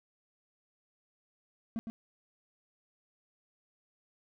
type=tone with echo; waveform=triangle; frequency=225.4 Hz; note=A3; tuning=42 cents sharp; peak=-30 dBFS; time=1.76-1.79 s; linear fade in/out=0 ms; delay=110 ms; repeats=1; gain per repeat=-5 dB; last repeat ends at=1.9 s; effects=none